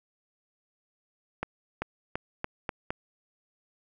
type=accelerating click train; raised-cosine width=0.5 ms; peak=-15 dBFS; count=6; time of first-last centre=1.43-2.905 s; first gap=390 ms; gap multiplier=0.86; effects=none